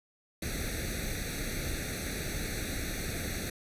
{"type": "noise with comb filter", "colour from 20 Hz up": "pink", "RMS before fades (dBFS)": -35, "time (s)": [0.42, 3.5], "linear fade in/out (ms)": 5, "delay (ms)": 0.49, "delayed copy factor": 1, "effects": ["resampled to 32000 Hz"]}